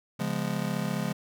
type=chord; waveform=square; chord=C# dominant seventh; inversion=none; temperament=just; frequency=138.59 / 173.24 / 207.9 / 249.5 Hz; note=C#3 / E#3 / G#3 / B3; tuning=0 / -14 / +2 / +18 cents; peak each=-35 / -33 / -33 / -39 dBFS; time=0.19-1.13 s; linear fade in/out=10 ms; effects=none